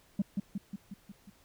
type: tone with echo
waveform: sine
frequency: 199 Hz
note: G3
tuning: 26 cents sharp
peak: -23 dBFS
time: 0.19-0.22 s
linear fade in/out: 5 ms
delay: 180 ms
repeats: 6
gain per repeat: -4 dB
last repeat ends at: 1.3 s
effects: tanh soft clip ceiling -24 dBFS + pink hiss -64 dBFS RMS until 1.44 s